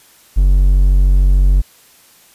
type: tone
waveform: triangle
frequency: 46.85 Hz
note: F#1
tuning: 22 cents sharp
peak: -5 dBFS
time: 0.36-1.62 s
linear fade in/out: 20 ms
effects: white hiss -47 dBFS RMS until 2.34 s + resampled to 32000 Hz